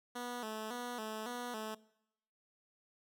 10% pulse tone with vibrato, 230.3 Hz, A#3, 21 cents flat, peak -32 dBFS, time 0.15-1.75 s, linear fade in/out 10 ms, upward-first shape square, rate 1.8 Hz, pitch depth 100 cents each way, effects noise-tail reverb RT60 0.8 s tail -21 dB re dry

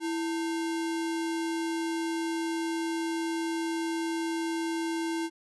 sine tone with sample-and-hold, 329.6 Hz, E4, in tune, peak -28 dBFS, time 0-5.3 s, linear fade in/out 50 ms, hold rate 1225 Hz, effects resampled to 24000 Hz

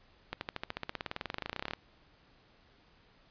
accelerating click train, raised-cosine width 0.3 ms, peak -19 dBFS, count 30, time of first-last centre 0.33-1.735 s, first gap 81 ms, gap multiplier 0.96, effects pink hiss -64 dBFS RMS until 3.3 s + resampled to 11025 Hz

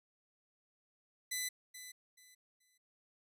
10% pulse tone with echo, 2003 Hz, B6, 24 cents sharp, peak -27 dBFS, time 1.31-1.49 s, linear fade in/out 10 ms, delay 430 ms, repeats 3, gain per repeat -12 dB, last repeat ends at 2.78 s, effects none

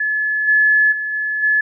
sine tone with level steps, 1716 Hz, A6, 44 cents flat, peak -16 / -10 / -20 / -18 / -12 dBFS, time 0-1.61 s, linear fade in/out 5 ms, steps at 0.47 / 0.91 / 1.12 / 1.42 s, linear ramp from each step 20 ms, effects none

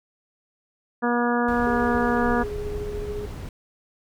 harmonic tone, 240 Hz, B3, 49 cents flat, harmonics 1 / 2 / 3 / 4 / 5 / 6 / 7, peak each -23 / -26 / -28 / -29 / -30 / -31 / -31 dBFS, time 1.02-2.44 s, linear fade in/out 20 ms
brown noise, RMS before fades -33 dBFS, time 1.48-3.49 s, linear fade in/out 2 ms
sine tone with tremolo, 415.3 Hz, G#4, in tune, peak -28 dBFS, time 1.66-3.26 s, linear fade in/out 10 ms, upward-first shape sine, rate 14 Hz, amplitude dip 30%
effects none

